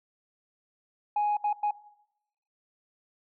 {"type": "tone bursts at uneven times", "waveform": "sine", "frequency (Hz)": 832, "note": "G#5", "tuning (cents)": 3, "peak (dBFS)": -22, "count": 3, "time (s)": [[1.16, 1.37], [1.44, 1.53], [1.63, 1.71]], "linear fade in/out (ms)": 5, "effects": ["noise-tail reverb RT60 0.8 s tail -19 dB re dry", "tanh soft clip ceiling -21 dBFS"]}